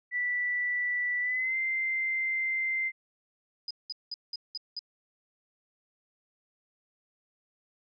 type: tone with pitch glide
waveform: sine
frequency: 1967 to 2084 Hz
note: B6 to C7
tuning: -7 to -7 cents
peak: -27 dBFS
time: 0.11-2.92 s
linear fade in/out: 50 ms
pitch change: +100 cents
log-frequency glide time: 1.21-1.56 s
type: tone bursts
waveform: sine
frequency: 4978 Hz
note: D#8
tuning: in tune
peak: -33 dBFS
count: 6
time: 3.68-4.792 s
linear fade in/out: 2 ms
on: 27 ms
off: 190 ms
effects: none